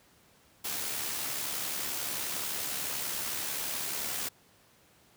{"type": "noise with amplitude modulation", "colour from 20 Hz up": "white", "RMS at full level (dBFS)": -33, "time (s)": [0.64, 4.29], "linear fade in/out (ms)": 10, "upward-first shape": "sine", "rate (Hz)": 71.4, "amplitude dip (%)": 35, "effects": ["pink hiss -62 dBFS RMS until 5.16 s", "high-pass 80 Hz 12 dB/octave"]}